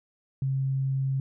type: tone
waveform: sine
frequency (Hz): 134.5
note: C3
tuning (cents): +48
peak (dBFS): -24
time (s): 0.42-1.2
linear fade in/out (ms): 2
effects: none